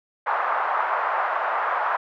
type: band-pass noise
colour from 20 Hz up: white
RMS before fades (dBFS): -24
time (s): 0.26-1.97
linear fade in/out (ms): 10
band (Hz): 700 to 1300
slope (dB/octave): 24
effects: none